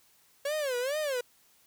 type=tone with vibrato; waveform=45% pulse; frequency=548 Hz; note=C#5; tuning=20 cents flat; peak=-29 dBFS; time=0.45-1.21 s; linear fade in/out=5 ms; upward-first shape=sine; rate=2.3 Hz; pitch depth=210 cents each way; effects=white hiss -64 dBFS RMS until 1.66 s